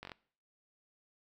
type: slowing click train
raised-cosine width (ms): 0.3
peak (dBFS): -28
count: 5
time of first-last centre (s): 0.03-0.118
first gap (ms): 21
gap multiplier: 1.03
effects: noise-tail reverb RT60 0.5 s tail -21 dB re dry